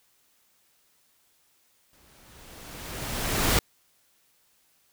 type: noise with exponential growth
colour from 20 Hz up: pink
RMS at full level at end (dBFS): -21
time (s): 1.93-3.59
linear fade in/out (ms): 2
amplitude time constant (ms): 360
effects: white hiss -66 dBFS RMS until 4.92 s